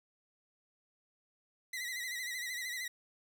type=tone with vibrato; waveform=sawtooth; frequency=1975.5 Hz; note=B6; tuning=in tune; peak=-34 dBFS; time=1.73-2.88 s; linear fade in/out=5 ms; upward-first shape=sine; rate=13 Hz; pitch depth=74 cents each way; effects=none

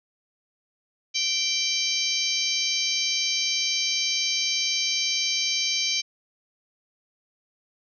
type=harmonic tone with a mistuned harmonic; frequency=778 Hz; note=G5; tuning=13 cents flat; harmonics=3 / 4 / 5 / 6 / 7 / 8; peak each=-30 / -30 / -30 / -30 / -30 / -30 dBFS; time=1.14-6.02 s; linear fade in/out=20 ms; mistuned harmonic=5; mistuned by=+30 cents; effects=none

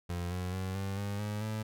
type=tone with pitch steps; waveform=30% pulse; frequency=87.6 / 90.79 / 94.1 / 97.54 / 101.09 / 104.78 / 108.6 Hz; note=F2 / F#2 / F#2 / G2 / G#2 / G#2 / A2; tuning=+6 / -32 / +30 / -8 / -46 / +16 / -22 cents; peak=-31 dBFS; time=0.09-1.63 s; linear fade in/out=10 ms; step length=220 ms; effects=none

